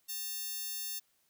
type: tone with high-pass filter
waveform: 10% pulse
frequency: 900 Hz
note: A5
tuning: 39 cents sharp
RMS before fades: -39 dBFS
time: 0.08-1 s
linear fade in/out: 20 ms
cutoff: 8300 Hz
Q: 0.6
effects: white hiss -73 dBFS RMS until 1.29 s